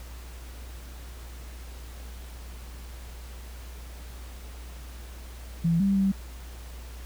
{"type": "tone with pitch steps", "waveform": "sine", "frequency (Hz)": [167.5, 196.6, 194.2], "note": ["E3", "G3", "G3"], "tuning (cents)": [28, 5, -16], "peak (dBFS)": -20, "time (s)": [5.64, 6.12], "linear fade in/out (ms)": 10, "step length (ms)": 160, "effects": ["added 60 Hz sine -39 dBFS peak until 7.05 s", "pink hiss -49 dBFS RMS until 7.05 s"]}